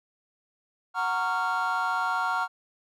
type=chord; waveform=triangle; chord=Gb major seventh; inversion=none; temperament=just; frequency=740 / 925 / 1110 / 1387.5 Hz; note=Gb5 / Bb5 / Db6 / F6; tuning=0 / -14 / +2 / -12 cents; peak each=-29 / -28 / -29 / -26 dBFS; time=0.94-2.48 s; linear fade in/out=50 ms; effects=tanh soft clip ceiling -16 dBFS